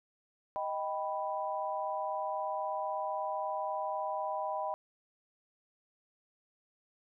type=chord; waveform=sine; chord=Eb augmented; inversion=none; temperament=equal with one note detuned; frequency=624.1 / 784 / 987.8 Hz; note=Eb5 / G5 / B5; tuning=+5 / 0 / 0 cents; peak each=-37 / -37 / -37 dBFS; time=0.56-4.74 s; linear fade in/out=0 ms; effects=none